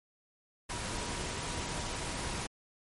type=tone in noise; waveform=sine; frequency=960 Hz; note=B5; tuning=49 cents flat; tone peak=-47 dBFS; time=0.69-2.47 s; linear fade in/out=10 ms; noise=pink; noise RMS=-37 dBFS; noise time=0.69-2.47 s; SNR=-13 dB; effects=MP3 48 kbps